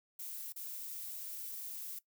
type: noise with dropouts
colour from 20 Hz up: violet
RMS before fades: -44 dBFS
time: 0.19-1.99 s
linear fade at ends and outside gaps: 5 ms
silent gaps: 0.524-0.56 s
effects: noise-tail reverb RT60 0.1 s tail -18 dB re dry